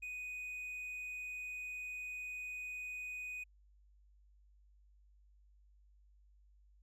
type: tone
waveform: triangle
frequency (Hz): 2489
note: D#7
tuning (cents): 0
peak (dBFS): -40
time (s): 0.02-3.44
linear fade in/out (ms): 10
effects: added 50 Hz sine -63 dBFS peak until 6.82 s